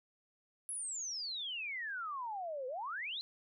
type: exponential two-way sweep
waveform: sine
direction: down then up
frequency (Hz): 11000 to 493.9 to 4204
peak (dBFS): -38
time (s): 0.69-3.21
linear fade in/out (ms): 0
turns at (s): 2.67
effects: none